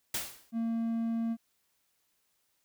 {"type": "noise with exponential decay", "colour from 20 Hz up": "white", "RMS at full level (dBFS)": -30, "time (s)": [0.14, 0.51], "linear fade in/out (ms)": 5, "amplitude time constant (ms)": 80}
{"type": "tone", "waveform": "triangle", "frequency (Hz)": 228.7, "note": "A#3", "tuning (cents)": -33, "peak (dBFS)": -27, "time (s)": [0.52, 1.37], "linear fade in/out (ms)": 50}
{"effects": ["white hiss -75 dBFS RMS until 2.64 s"]}